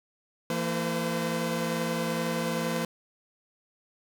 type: tone cluster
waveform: sawtooth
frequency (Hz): 166.8 / 229.1 / 511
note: E3 / A#3 / C5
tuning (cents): +21 / -30 / -41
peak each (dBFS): -28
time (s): 0.5-2.85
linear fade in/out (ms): 2
effects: none